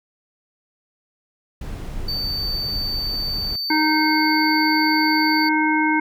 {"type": "noise", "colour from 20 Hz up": "brown", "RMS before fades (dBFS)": -29, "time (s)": [1.61, 3.56], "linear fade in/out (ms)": 5}
{"type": "tone", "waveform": "triangle", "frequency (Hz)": 4570, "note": "D8", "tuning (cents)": -48, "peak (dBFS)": -22, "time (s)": [2.08, 5.49], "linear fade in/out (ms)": 5}
{"type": "harmonic tone", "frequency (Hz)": 309.3, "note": "D#4", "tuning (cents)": -10, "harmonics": [1, 3, 5, 7], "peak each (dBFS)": [-19, -21, -24, -23], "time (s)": [3.7, 6], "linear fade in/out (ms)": 5}
{"effects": []}